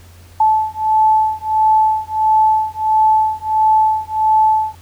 sine beating tone pair, 869 / 870.5 Hz, A5 / A5, -22 / -19 cents, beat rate 1.5 Hz, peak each -14 dBFS, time 0.4-4.75 s, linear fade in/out 5 ms, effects added 87 Hz sine -40 dBFS peak until 4.81 s + pink hiss -47 dBFS RMS until 4.81 s

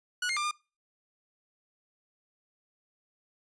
sawtooth tone with pitch steps, 1465 / 2126 / 1192 / 1208 Hz, F#6 / C7 / D6 / D6, -18 / +27 / +25 / +48 cents, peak -25 dBFS, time 0.22-0.512 s, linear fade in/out 5 ms, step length 73 ms, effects noise-tail reverb RT60 0.3 s tail -23 dB re dry + resampled to 22050 Hz

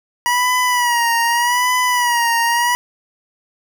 25% pulse tone with vibrato, 965 Hz, B5, 40 cents flat, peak -10 dBFS, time 0.26-2.75 s, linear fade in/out 0 ms, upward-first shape sine, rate 0.83 Hz, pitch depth 64 cents each way, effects none

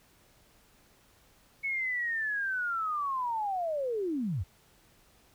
sine linear sweep, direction down, 2217 to 71.7 Hz, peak -29 dBFS, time 1.63-4.44 s, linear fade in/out 20 ms, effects pink hiss -63 dBFS RMS until 5.34 s

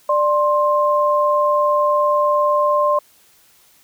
sine tone pair together, 592 / 1054.8 Hz, D5 / C6, +14 / +14 cents, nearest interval minor seventh, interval 1000 cents, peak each -16 dBFS, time 0.09-2.99 s, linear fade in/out 5 ms, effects white hiss -53 dBFS RMS until 3.83 s

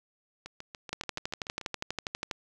two click trains, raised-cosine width 0.2 ms, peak -15 / -24 dBFS, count 18 / 9, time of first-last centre 0.93-2.312 / 0.46-1.613 s, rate 12.3 / 6.94 Hz, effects none

